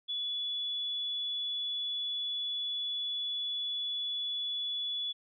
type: tone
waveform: sine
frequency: 3420 Hz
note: A7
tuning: 50 cents flat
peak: -32 dBFS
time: 0.08-5.13 s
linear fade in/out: 20 ms
effects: none